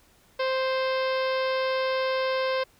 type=harmonic tone; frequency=523.3 Hz; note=C5; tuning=in tune; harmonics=1 / 2 / 3 / 4 / 5 / 6 / 7 / 8 / 9 / 10; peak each=-25 / -31 / -35 / -37 / -39 / -41 / -42 / -43 / -44 / -45 dBFS; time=0.39-2.64 s; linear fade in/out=10 ms; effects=pink hiss -60 dBFS RMS until 2.79 s